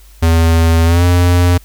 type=tone with pitch glide; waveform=square; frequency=82.41 to 88.32 Hz; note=E2 to F2; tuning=0 to +20 cents; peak=-8 dBFS; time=0.22-1.58 s; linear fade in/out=10 ms; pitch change=+120 cents; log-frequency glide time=0.84-1.04 s; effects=added 50 Hz sine -38 dBFS peak until 1.64 s + white hiss -47 dBFS RMS until 1.64 s